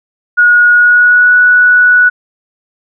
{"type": "tone with pitch glide", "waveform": "sine", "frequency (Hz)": [1448, 1473.3], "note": ["F#6", "F#6"], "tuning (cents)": [-38, -8], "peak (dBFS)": -3, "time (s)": [0.37, 2.1], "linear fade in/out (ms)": 20, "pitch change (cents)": 30, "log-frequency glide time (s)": [0.73, 1.35], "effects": []}